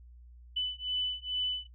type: beating tone pair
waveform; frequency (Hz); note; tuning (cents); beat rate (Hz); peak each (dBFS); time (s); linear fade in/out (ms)
sine; 2995 / 2997.3; F#7 / F#7; +20 / +22; 2.3; -34 / -34; 0.56-1.67; 10
effects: noise-tail reverb RT60 0.1 s tail -17 dB re dry + added 60 Hz sine -50 dBFS peak until 1.74 s